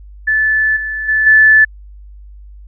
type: tone with level steps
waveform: sine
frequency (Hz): 1743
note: A6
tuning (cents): -17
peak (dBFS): -10 / -18 / -10 / -4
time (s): 0.27-1.65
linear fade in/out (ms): 10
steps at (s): 0.76 / 1.08 / 1.26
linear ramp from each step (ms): 10
effects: added 50 Hz sine -33 dBFS peak until 2.67 s